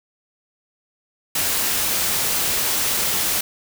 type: noise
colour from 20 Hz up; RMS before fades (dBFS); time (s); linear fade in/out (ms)
white; -21; 1.35-3.41; 5
effects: none